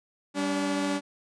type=tone pair together; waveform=sawtooth; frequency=196.2 / 286.9 Hz; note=G3 / D4; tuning=+2 / -40 cents; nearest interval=perfect fifth; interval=658 cents; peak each=-28 / -23 dBFS; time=0.34-1.01 s; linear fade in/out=50 ms; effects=resampled to 22050 Hz